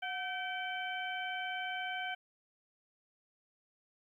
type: harmonic tone with a mistuned harmonic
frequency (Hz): 769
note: G5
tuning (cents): -33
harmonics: 1 / 2 / 3 / 4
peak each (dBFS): -40 / -40 / -43 / -44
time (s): 0.02-2.15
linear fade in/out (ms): 10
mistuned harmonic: 1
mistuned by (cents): -83
effects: 12-bit